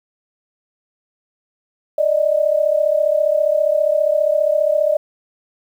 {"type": "tone pair together", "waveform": "sine", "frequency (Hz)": [587.4, 622.3], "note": ["D5", "D#5"], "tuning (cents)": [0, 0], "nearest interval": "minor second", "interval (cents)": 100, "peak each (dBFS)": -16, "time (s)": [1.98, 4.97], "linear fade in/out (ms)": 5, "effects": ["8-bit"]}